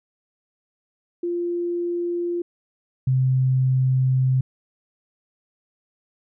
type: tone pair in turn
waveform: sine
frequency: 347.2 / 130.05 Hz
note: F4 / C3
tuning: -10 / -10 cents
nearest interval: octave + perfect fourth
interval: 1700 cents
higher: first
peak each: -22 / -16 dBFS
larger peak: second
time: 1.23-2.42 / 3.07-4.41 s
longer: second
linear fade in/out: 5 ms
effects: none